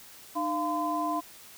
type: tone cluster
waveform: sine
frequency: 304.7 / 692 / 1022 Hz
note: D#4 / F5 / C6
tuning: -36 / -16 / -41 cents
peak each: -32 / -32 / -30 dBFS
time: 0.35-1.21 s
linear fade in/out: 20 ms
effects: white hiss -50 dBFS RMS until 1.57 s